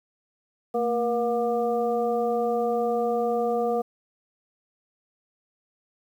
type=harmonic tone with a mistuned harmonic; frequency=238.1 Hz; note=A#3; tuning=37 cents sharp; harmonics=1 / 2 / 3 / 5; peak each=-31 / -24 / -27 / -37 dBFS; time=0.74-3.82 s; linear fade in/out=10 ms; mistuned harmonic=1; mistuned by=-75 cents; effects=9-bit